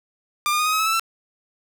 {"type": "tone with pitch steps", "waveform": "sawtooth", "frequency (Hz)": [1195, 1214.5, 1234.3, 1254.4, 1274.9, 1295.7, 1316.8, 1338.2], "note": ["D6", "D#6", "D#6", "D#6", "D#6", "E6", "E6", "E6"], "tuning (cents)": [30, -42, -14, 14, 42, -30, -2, 26], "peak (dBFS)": -15, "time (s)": [0.46, 0.996], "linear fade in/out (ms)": 0, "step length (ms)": 67, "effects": []}